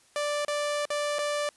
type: tone with dropouts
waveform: sawtooth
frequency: 587.3 Hz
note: D5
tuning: in tune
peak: -23 dBFS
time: 0.16-1.49 s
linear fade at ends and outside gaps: 1 ms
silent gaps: 0.449-0.481 / 0.854-0.903 / 1.185-1.19 s
effects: white hiss -61 dBFS RMS until 1.56 s + resampled to 24000 Hz